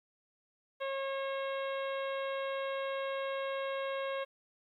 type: harmonic tone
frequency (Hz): 543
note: C#5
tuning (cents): -36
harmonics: 1 / 2 / 3 / 4 / 5 / 6 / 7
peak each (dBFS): -35 / -41 / -45 / -47 / -49 / -51 / -52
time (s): 0.8-4.25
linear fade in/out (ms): 20
effects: 12-bit